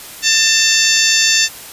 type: harmonic tone with a mistuned harmonic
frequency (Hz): 892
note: A5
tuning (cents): +23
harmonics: 2 / 3 / 4 / 5 / 6 / 7 / 8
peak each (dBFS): -18 / -18 / -18 / -18 / -18 / -18 / -18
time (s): 0.22-1.49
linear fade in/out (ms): 50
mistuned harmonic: 5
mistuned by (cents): +32
effects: white hiss -33 dBFS RMS until 1.72 s + resampled to 32000 Hz